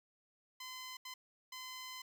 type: tone bursts at uneven times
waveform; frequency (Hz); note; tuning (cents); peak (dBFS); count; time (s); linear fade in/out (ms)
10% pulse; 1025; C6; -36; -37; 3; 0.6-0.97 / 1.05-1.14 / 1.52-2.02; 5
effects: none